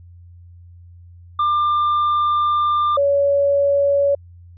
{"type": "tone pair in turn", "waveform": ["triangle", "sine"], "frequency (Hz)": [1194, 563.5], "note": ["D6", "C#5"], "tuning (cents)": [28, 28], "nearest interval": "octave + minor second", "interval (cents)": 1300, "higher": "first", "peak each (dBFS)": -13, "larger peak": "neither", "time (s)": [[1.39, 2.97], [2.97, 4.15]], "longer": "first", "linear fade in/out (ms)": 5, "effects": ["added 87 Hz sine -40 dBFS peak until 4.57 s", "resampled to 11025 Hz"]}